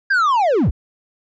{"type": "linear sweep", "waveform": "triangle", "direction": "down", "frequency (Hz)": [1635, 30.13], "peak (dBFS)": -11, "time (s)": [0.1, 0.71], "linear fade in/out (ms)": 10, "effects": ["resampled to 16000 Hz"]}